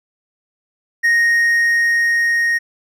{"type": "tone with level ramp", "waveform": "triangle", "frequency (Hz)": 1864.7, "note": "A#6", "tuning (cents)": 0, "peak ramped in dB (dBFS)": [-9, -12], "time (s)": [1.03, 2.59], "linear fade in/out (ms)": 20, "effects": []}